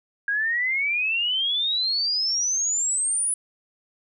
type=exponential sweep; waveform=sine; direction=up; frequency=1614 to 10040 Hz; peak=-21 dBFS; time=0.28-3.34 s; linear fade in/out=2 ms; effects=none